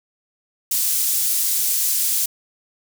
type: high-pass noise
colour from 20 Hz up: pink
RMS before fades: -20 dBFS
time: 0.71-2.26 s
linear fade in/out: 5 ms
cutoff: 8200 Hz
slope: 12 dB/octave
effects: none